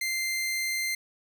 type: tone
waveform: sawtooth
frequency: 2087 Hz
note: C7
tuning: 5 cents flat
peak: -24 dBFS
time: 0.01-0.95 s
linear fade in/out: 5 ms
effects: none